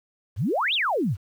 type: exponential two-way sweep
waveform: sine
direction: up then down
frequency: 78.7 to 3951 to 78.7 Hz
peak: -21 dBFS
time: 0.36-1.17 s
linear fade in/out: 50 ms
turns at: 0.74 s
effects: 9-bit